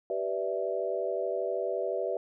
sine chord, E minor seventh, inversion first, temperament equal with one note detuned, 386.8 / 493.9 / 587.3 / 659.3 Hz, G4 / B4 / D5 / E5, -23 / 0 / 0 / 0 cents, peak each -34 dBFS, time 0.1-2.17 s, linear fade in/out 2 ms, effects none

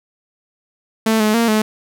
sawtooth tone with pitch steps, 221.6 / 213.9 / 231.8 / 215.4 Hz, A3 / A3 / A#3 / A3, +13 / -49 / -10 / -37 cents, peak -9 dBFS, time 1.06-1.62 s, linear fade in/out 5 ms, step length 140 ms, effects none

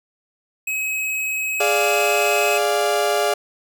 square tone, 2553 Hz, D#7, 44 cents sharp, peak -22 dBFS, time 0.67-2.58 s, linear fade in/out 5 ms
35% pulse chord, D diminished, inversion second, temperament equal, 415.3 / 587.3 / 698.5 Hz, Ab4 / D5 / F5, 0 / 0 / 0 cents, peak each -20 dBFS, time 1.6-3.34 s, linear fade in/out 5 ms
effects none

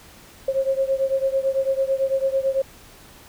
sine beating tone pair, 534 / 543 Hz, C5 / C#5, +35 / -36 cents, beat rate 9 Hz, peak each -21 / -23 dBFS, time 0.48-2.62 s, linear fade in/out 5 ms, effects pink hiss -47 dBFS RMS until 3.28 s

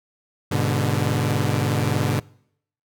sawtooth chord, G# diminished, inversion none, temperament equal with one note detuned, 102.16 / 123.47 / 146.83 Hz, G#2 / B2 / D3, -28 / 0 / 0 cents, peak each -20 dBFS, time 0.51-2.2 s, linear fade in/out 10 ms, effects noise-tail reverb RT60 0.7 s tail -24 dB re dry

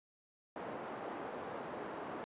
pink band-pass noise, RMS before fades -44 dBFS, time 0.56-2.24 s, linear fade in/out 0 ms, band 330 to 1100 Hz, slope 12 dB/octave, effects resampled to 8000 Hz

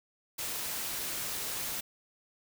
white noise, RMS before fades -36 dBFS, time 0.38-1.81 s, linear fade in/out 10 ms, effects none

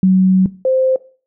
sine tone pair in turn, 187.4 / 521.5 Hz, F#3 / C5, +22 / -6 cents, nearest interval octave + tritone, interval 1772 cents, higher second, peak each -7 / -11 dBFS, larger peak first, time 0.03-0.46 / 0.65-0.96 s, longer first, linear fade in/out 2 ms, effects noise-tail reverb RT60 0.4 s tail -19 dB re dry

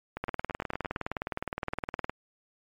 two click trains, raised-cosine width 0.5 ms, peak -19 / -16 dBFS, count 8 / 37, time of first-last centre 0.17-0.961 / 0.24-2.096 s, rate 8.85 / 19.4 Hz, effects MP3 64 kbps

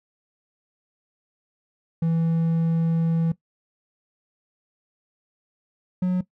triangle tone pair in turn, 164.81 / 182.13 Hz, E3 / F#3, 0 / -27 cents, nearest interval major second, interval 173 cents, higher second, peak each -17 dBFS, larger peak neither, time 2.02-3.32 / 6.02-6.21 s, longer first, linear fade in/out 5 ms, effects noise-tail reverb RT60 0.1 s tail -17 dB re dry

